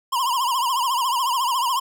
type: tone with vibrato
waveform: square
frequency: 1005 Hz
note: B5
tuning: 30 cents sharp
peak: -20 dBFS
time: 0.12-1.8 s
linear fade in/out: 10 ms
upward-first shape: triangle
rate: 14 Hz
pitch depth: 160 cents each way
effects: none